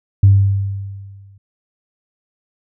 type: tone with exponential decay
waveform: sine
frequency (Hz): 98.6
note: G2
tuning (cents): +11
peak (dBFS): -3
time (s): 0.23-1.38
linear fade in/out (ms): 5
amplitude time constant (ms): 250
effects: tanh soft clip ceiling 0 dBFS